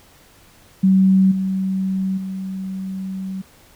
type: tone with level steps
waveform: sine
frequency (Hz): 190.3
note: F#3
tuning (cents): +49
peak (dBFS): -10 / -18 / -24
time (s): 0.83-3.42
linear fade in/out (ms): 10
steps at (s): 1.31 / 2.17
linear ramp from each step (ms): 10
effects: pink hiss -50 dBFS RMS until 3.75 s